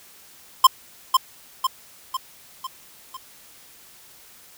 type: tone with echo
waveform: square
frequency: 1046.5 Hz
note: C6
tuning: in tune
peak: -8 dBFS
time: 0.64-0.67 s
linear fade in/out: 5 ms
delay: 500 ms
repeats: 5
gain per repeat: -5 dB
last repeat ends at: 3.17 s
effects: white hiss -49 dBFS RMS until 4.57 s